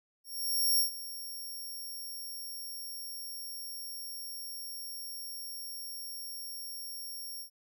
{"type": "tone with ADSR envelope", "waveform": "10% pulse", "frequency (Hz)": 5540, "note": "F8", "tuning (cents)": -15, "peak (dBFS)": -18, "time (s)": [0.24, 7.5], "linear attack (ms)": 550, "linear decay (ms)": 110, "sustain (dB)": -16, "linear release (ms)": 93, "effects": []}